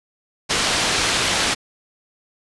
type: low-pass noise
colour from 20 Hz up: white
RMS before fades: -20 dBFS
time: 0.49-1.55 s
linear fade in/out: 20 ms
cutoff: 5100 Hz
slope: 12 dB/octave
effects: resampled to 24000 Hz